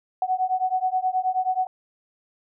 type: beating tone pair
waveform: sine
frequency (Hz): 740 / 749.4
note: F#5 / F#5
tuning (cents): 0 / +22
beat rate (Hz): 9.4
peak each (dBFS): -24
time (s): 0.22-1.67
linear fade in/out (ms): 2
effects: none